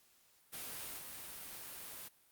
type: noise with level steps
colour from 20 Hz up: white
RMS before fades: -45 / -48 dBFS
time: 0.52-2.09 s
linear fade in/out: 20 ms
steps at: 0.98 s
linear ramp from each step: 2 ms
effects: white hiss -69 dBFS RMS until 2.31 s + Opus 48 kbps